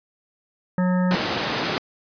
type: harmonic tone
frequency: 181.9 Hz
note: F#3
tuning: 29 cents flat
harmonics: 1 / 3 / 5 / 7 / 9 / 10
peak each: -18 / -28 / -32 / -35 / -37 / -38 dBFS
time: 0.78-1.15 s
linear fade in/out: 2 ms
type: high-pass noise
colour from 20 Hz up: pink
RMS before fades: -24 dBFS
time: 1.11-1.78 s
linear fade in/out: 0 ms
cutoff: 190 Hz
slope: 12 dB/octave
effects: resampled to 11025 Hz